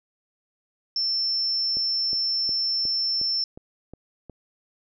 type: tone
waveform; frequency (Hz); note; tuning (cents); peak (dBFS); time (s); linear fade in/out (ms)
sine; 5360; E8; +28; -22; 0.96-3.44; 2
type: click train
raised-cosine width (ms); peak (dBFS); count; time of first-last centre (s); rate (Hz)
2; -27; 8; 1.77-4.297; 2.77
effects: none